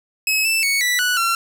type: tone with pitch steps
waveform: sawtooth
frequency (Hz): 2568 / 2649 / 2221 / 1966 / 1476 / 1361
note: E7 / E7 / C#7 / B6 / F#6 / F6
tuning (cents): -46 / +8 / +3 / -8 / -5 / -45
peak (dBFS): -13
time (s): 0.27-1.35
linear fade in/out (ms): 2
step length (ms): 180
effects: none